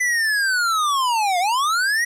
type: linear two-way sweep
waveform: square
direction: down then up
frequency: 2013 to 690 to 1940 Hz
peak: -18 dBFS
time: 0-2.05 s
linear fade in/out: 10 ms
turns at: 1.39 s
effects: low-pass 11000 Hz 12 dB/octave + 10-bit